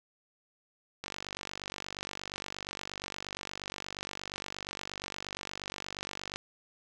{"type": "click train", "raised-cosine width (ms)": 0.2, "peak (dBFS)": -20, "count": 259, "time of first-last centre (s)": [1.04, 6.36], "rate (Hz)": 48.5, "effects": []}